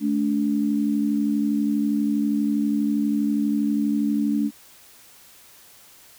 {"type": "tone pair together", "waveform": "sine", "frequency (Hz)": [216.3, 288.7], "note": ["A3", "D4"], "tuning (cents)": [-29, -30], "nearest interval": "perfect fourth", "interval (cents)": 499, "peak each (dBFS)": -22, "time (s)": [0, 4.51], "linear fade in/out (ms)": 50, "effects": ["white hiss -50 dBFS RMS until 6.18 s"]}